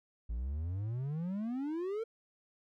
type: exponential sweep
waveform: triangle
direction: up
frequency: 53.6 to 464.2 Hz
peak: -32 dBFS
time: 0.29-2.04 s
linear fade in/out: 10 ms
effects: none